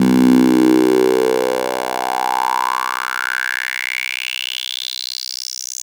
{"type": "tone with high-pass filter sweep", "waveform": "10% pulse", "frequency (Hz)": 63.3, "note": "B1", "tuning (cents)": 43, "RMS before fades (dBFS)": -17, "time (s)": [0, 5.82], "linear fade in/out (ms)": 5, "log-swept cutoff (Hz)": [210, 6500], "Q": 6.1, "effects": []}